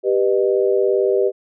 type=chord; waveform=sine; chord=G augmented; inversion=none; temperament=just; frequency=392 / 490 / 612.5 Hz; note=G4 / B4 / D#5; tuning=0 / -14 / -27 cents; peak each=-16 / -19 / -22 dBFS; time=0.03-1.32 s; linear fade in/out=50 ms; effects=none